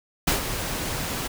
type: noise with ADSR envelope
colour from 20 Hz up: pink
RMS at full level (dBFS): -20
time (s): 0.27-1.28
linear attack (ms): 8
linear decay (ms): 120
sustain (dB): -9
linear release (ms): 13
effects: none